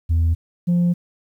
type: tone pair in turn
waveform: sine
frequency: 82.41 / 174.62 Hz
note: E2 / F3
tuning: 0 / 0 cents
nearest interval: octave + minor second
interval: 1300 cents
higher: second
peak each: -12 dBFS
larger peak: neither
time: 0.09-0.35 / 0.67-0.94 s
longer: second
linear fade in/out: 20 ms
effects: tanh soft clip ceiling -13 dBFS + 9-bit